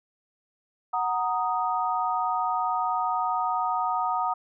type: chord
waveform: sine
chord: D# minor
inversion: first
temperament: equal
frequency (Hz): 740 / 932.3 / 1244.5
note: F#5 / A#5 / D#6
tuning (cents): 0 / 0 / 0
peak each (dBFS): -28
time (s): 0.93-4.34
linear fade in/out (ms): 10
effects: none